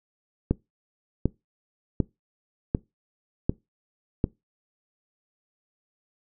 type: click train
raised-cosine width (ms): 3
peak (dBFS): -8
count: 6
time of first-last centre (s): 0.51-4.241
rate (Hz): 1.34
effects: noise-tail reverb RT60 0.2 s tail -22 dB re dry